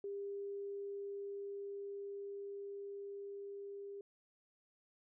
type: tone with level ramp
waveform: sine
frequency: 400.5 Hz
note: G4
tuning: 37 cents sharp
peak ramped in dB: -40 to -45 dBFS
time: 0.04-4.01 s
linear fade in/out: 2 ms
effects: none